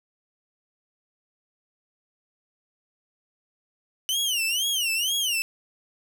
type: tone with vibrato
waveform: sawtooth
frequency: 2960 Hz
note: F#7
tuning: in tune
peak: -20 dBFS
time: 4.09-5.42 s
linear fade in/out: 0 ms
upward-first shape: sine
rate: 2.1 Hz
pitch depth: 200 cents each way
effects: none